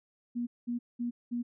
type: tone bursts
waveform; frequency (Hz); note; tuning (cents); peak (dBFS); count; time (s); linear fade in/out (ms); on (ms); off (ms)
sine; 240; B3; -49; -30; 4; 0.35-1.43; 20; 120; 200
effects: none